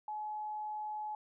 sine tone, 850 Hz, G#5, 40 cents sharp, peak -37 dBFS, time 0.08-1.15 s, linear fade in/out 2 ms, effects none

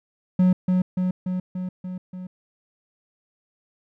triangle tone with echo, 183.2 Hz, F#3, 17 cents flat, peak -12 dBFS, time 0.39-0.53 s, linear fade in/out 5 ms, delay 290 ms, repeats 6, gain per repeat -3 dB, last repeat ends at 2.27 s, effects none

